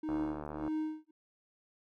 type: tone with tremolo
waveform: triangle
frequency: 311.1 Hz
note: D#4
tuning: in tune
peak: -29 dBFS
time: 0.03-1.11 s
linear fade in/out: 5 ms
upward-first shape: sine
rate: 1.7 Hz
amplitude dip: 100%
type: click train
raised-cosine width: 1 ms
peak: -27 dBFS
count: 45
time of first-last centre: 0.09-0.678 s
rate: 74.8 Hz
effects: none